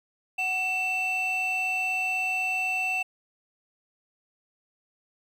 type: tone pair together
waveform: triangle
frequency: 747.2 / 2672 Hz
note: F#5 / E7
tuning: +17 / +23 cents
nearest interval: octave + minor seventh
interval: 2206 cents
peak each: -29 / -23 dBFS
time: 0.38-3.03 s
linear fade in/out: 10 ms
effects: tanh soft clip ceiling -20 dBFS + 10-bit